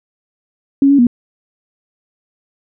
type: tone with pitch steps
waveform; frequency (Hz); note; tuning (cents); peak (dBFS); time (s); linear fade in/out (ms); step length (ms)
sine; 276.7 / 281.3 / 241; C#4 / C#4 / B3; -3 / +26 / -42; -6; 0.82-1.069; 2; 83
effects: none